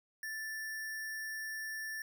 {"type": "tone with sample-and-hold", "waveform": "sine", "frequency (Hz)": 1760, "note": "A6", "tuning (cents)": 0, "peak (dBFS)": -38, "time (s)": [0.23, 2.02], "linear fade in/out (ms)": 2, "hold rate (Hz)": 7350, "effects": []}